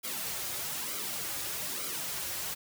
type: noise with flanger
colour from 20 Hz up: white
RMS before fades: -36 dBFS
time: 0.03-2.55 s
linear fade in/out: 20 ms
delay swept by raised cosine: 1.1 to 4.6 ms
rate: 1.1 Hz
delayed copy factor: -0.7
effects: none